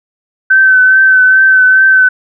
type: tone with vibrato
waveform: sine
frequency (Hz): 1531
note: G6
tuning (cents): -41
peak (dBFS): -3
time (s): 0.5-2.09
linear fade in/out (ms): 10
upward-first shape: triangle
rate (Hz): 2.4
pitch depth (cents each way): 29
effects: none